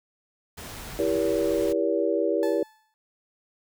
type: noise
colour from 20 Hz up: pink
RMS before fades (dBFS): -39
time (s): 0.57-1.73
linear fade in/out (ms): 10
type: chord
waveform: sine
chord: E diminished seventh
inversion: none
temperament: just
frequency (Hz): 329.6 / 395.6 / 474.7 / 569.6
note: E4 / G4 / Bb4 / Db5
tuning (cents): 0 / +16 / +31 / +47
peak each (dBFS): -27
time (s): 0.99-2.63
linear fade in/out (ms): 2
type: tone with exponential decay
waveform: 30% pulse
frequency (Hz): 870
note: A5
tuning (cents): -20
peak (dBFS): -30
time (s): 2.43-2.94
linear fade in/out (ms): 0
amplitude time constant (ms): 110
effects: none